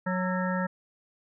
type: harmonic tone with a mistuned harmonic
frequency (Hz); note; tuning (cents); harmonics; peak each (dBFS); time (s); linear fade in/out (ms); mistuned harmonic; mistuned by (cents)
183.5; F#3; -14; 1 / 3 / 5 / 7 / 9 / 10; -28 / -33 / -35 / -36 / -38 / -38; 0.06-0.67; 10; 7; +66
effects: none